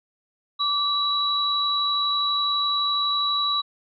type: tone pair together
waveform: sine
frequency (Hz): 1162 / 3913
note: D6 / B7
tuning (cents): -19 / -17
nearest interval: octave + major sixth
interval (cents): 2102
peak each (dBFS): -25 / -22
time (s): 0.59-3.62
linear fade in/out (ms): 20
effects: none